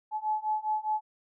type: beating tone pair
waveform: sine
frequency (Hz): 856 / 860.9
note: A5 / A5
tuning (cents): -48 / -38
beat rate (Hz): 4.9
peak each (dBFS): -31 / -30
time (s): 0.11-1.01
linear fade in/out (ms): 50
effects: none